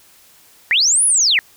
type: linear two-way sweep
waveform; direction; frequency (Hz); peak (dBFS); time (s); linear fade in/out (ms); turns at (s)
sine; up then down; 1758 to 10548 to 1758; -11; 0.71-1.39; 0; 1.05
effects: white hiss -49 dBFS RMS until 1.56 s